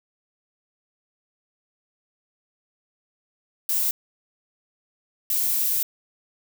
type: noise bursts at uneven times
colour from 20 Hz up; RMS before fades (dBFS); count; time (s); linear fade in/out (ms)
violet; -23; 2; 3.69-3.91 / 5.3-5.83; 2
effects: none